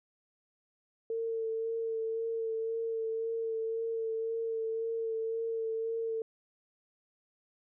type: tone with vibrato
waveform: sine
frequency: 451.3 Hz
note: A4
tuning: 44 cents sharp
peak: -31 dBFS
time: 1.1-6.22 s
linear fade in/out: 2 ms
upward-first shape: sine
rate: 1.9 Hz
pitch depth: 18 cents each way
effects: none